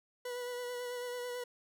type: tone with vibrato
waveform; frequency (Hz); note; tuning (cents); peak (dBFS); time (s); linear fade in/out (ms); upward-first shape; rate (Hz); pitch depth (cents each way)
40% pulse; 490.8; B4; -11; -37; 0.25-1.44; 5; sine; 9.1; 21
effects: none

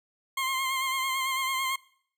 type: tone with vibrato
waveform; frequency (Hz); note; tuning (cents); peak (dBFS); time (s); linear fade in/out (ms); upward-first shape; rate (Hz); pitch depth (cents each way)
20% pulse; 1059; C6; +21; -22; 0.37-1.76; 5; sine; 9; 35
effects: noise-tail reverb RT60 0.6 s tail -22 dB re dry

